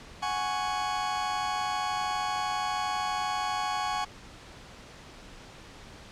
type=chord; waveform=40% pulse; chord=F# suspended second; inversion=none; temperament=just; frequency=740 / 832.5 / 1110 Hz; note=F#5 / G#5 / C#6; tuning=0 / +4 / +2 cents; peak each=-33 / -31 / -32 dBFS; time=0.22-4.05 s; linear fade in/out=10 ms; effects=pink hiss -48 dBFS RMS until 6.11 s + low-pass 6000 Hz 12 dB/octave